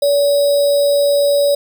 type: tone with sample-and-hold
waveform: sine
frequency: 571 Hz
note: D5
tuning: 49 cents flat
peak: -10 dBFS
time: 0.02-1.55 s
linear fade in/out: 5 ms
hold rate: 4410 Hz
effects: none